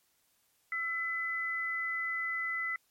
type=tone pair together; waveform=sine; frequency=1340 / 2008 Hz; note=E6 / B6; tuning=+28 / +28 cents; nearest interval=perfect fifth; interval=700 cents; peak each=-39 / -32 dBFS; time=0.72-2.76 s; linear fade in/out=2 ms; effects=white hiss -72 dBFS RMS until 2.9 s + MP3 64 kbps